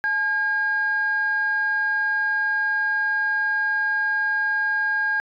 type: tone pair together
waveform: sine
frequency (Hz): 859.2 / 1622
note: A5 / G#6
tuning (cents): -41 / -41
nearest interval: major seventh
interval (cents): 1100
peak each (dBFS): -29 / -19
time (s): 0.04-5.2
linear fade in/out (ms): 0
effects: tanh soft clip ceiling -14 dBFS